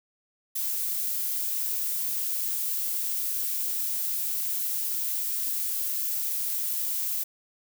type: noise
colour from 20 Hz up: violet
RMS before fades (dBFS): -29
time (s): 0.55-7.24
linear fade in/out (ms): 10
effects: none

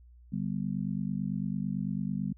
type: chord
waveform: sine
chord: G major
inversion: second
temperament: just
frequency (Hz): 147 / 196 / 245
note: D3 / G3 / B3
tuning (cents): +2 / 0 / -14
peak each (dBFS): -35 / -32 / -37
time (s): 0.32-2.33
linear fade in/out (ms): 10
effects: added 60 Hz sine -52 dBFS peak until 2.37 s

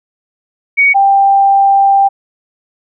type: tone pair in turn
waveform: sine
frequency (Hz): 2242 / 789.5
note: C#7 / G5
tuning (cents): +19 / +12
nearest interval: octave + tritone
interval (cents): 1807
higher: first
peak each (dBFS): -5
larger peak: neither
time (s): 0.77-0.94 / 0.94-2.09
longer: second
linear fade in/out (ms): 20
effects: none

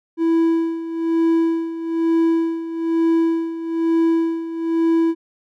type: tone with tremolo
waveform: triangle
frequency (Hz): 329.7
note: E4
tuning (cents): 0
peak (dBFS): -11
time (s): 0.17-5.15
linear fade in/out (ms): 50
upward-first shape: sine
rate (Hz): 1.1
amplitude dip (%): 75
effects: none

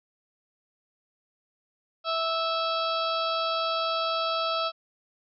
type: harmonic tone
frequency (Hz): 656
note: E5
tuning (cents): -9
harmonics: 1 / 2 / 4 / 5 / 6 / 7 / 8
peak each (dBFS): -30 / -28 / -38 / -36 / -36 / -38 / -41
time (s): 2.04-4.72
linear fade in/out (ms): 50
effects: none

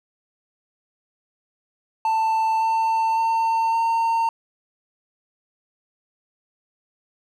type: tone with pitch steps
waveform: triangle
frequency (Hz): 888 / 896.2 / 904.6 / 913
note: A5 / A5 / A5 / A#5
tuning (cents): +16 / +32 / +48 / -36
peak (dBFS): -16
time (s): 2.05-4.29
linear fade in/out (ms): 2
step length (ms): 560
effects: none

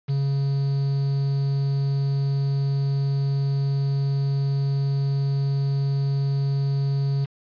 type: tone with quantisation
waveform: triangle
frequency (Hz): 138.59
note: C#3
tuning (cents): 0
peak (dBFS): -18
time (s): 0.08-7.26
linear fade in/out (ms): 20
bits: 7
effects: resampled to 11025 Hz

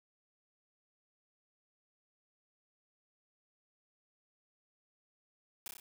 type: noise with echo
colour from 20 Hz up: white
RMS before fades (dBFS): -42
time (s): 5.66-5.68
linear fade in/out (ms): 2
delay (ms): 30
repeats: 4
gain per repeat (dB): -3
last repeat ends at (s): 5.8
effects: none

